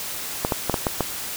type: clicks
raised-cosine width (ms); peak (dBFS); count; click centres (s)
1; -6; 6; 0.449 / 0.522 / 0.697 / 0.742 / 0.868 / 1.007
effects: white hiss -31 dBFS RMS until 1.36 s